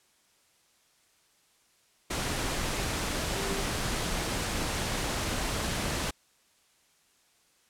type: tone in noise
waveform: sine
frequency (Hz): 392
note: G4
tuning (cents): 0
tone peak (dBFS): -36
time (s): 3.35-3.63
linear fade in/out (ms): 10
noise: pink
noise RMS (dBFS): -31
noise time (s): 2.1-6.11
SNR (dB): -8
effects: white hiss -66 dBFS RMS until 7.69 s + low-pass 10000 Hz 12 dB/octave